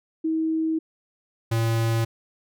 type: tone pair in turn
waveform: sine / square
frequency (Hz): 320 / 113.99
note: D#4 / A#2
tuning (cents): +49 / -38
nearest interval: octave + tritone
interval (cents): 1787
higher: first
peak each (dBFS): -21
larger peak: neither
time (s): 0.24-0.79 / 1.51-2.05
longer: first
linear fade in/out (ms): 10
effects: none